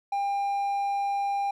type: tone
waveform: triangle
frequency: 800 Hz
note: G5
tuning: 35 cents sharp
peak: -23 dBFS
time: 0.12-1.51 s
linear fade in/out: 5 ms
effects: none